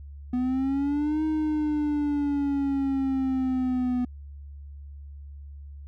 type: exponential two-way sweep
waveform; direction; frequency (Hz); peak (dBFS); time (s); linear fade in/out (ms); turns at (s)
triangle; up then down; 246.9 to 312.7 to 246.9; -21; 0.33-4.05; 5; 1.24
effects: added 71 Hz sine -39 dBFS peak until 5.87 s